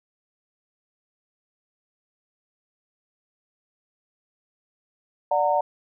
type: chord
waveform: sine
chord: D augmented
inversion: none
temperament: just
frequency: 587.3 / 734.2 / 917.7 Hz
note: D5 / F#5 / A#5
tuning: 0 / -14 / -27 cents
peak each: -23 dBFS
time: 5.31-5.61 s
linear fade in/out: 5 ms
effects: none